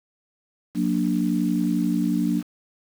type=chord; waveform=sine; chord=Gb augmented; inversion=none; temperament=equal with one note detuned; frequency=181.61 / 233.1 / 293.7 Hz; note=Gb3 / Bb3 / D4; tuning=-32 / 0 / 0 cents; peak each=-24 dBFS; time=0.74-2.43 s; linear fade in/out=50 ms; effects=7-bit